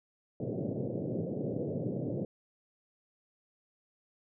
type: band-pass noise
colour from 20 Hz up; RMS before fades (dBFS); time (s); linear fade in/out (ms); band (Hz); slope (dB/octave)
pink; -35; 0.4-2.25; 2; 110 to 580; 48
effects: none